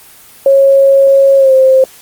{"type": "tone with pitch glide", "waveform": "sine", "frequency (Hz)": [547, 525.9], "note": ["C#5", "C5"], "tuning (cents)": [-23, 9], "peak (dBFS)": -3, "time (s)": [0.46, 1.84], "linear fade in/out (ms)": 2, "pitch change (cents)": -68, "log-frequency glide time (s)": [1.37, 1.53], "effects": ["white hiss -38 dBFS RMS until 2.01 s", "Opus 24 kbps"]}